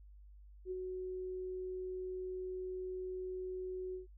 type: tone with ADSR envelope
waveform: sine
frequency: 370 Hz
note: F#4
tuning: in tune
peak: -36 dBFS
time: 0.65-4.07 s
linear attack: 61 ms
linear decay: 27 ms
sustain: -3 dB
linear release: 130 ms
effects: added 50 Hz sine -54 dBFS peak until 4.17 s